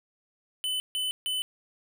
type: tone bursts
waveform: square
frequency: 3016 Hz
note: F#7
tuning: 32 cents sharp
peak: -28 dBFS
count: 3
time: 0.64-1.42 s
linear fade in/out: 0 ms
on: 160 ms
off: 150 ms
effects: none